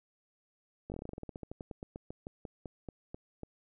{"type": "slowing click train", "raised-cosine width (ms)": 2, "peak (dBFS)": -28, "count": 26, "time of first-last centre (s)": [0.9, 3.433], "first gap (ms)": 19, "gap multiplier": 1.12, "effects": []}